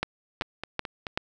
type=two click trains; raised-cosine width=0.3 ms; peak=-17 / -10 dBFS; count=4 / 4; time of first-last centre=0.42-1.068 / 0.03-1.175 s; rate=4.63 / 2.62 Hz; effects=none